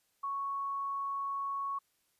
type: tone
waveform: sine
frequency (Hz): 1108.7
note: C#6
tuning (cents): 0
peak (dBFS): -33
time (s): 0.23-1.79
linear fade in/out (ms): 10
effects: white hiss -75 dBFS RMS until 2.19 s + resampled to 32000 Hz